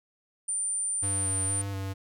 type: tone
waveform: sine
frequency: 9100 Hz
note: C#9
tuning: 44 cents sharp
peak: -27 dBFS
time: 0.48-1.62 s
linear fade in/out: 10 ms
type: tone with vibrato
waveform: square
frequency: 98 Hz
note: G2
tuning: in tune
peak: -32 dBFS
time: 1.02-1.94 s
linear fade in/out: 20 ms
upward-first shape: square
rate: 2.1 Hz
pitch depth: 21 cents each way
effects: none